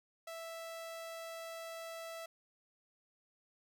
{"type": "tone", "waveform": "sawtooth", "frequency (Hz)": 659.3, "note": "E5", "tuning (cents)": 0, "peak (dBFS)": -40, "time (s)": [0.27, 2.26], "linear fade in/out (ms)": 5, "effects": []}